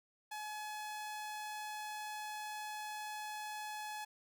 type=tone; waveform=sawtooth; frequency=849 Hz; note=G#5; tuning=38 cents sharp; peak=-38 dBFS; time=0.31-4.05 s; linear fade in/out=10 ms; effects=13-bit